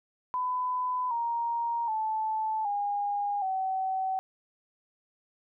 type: tone with pitch steps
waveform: sine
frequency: 1003 / 935.8 / 873.2 / 814.7 / 760.1 Hz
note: B5 / A#5 / A5 / G#5 / F#5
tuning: +26 / +6 / -13 / -33 / +46 cents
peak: -27 dBFS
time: 0.34-4.19 s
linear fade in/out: 0 ms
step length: 770 ms
effects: none